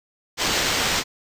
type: noise with sample-and-hold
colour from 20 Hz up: blue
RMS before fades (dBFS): -22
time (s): 0.37-1.04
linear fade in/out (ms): 50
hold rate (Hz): 11025
effects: resampled to 32000 Hz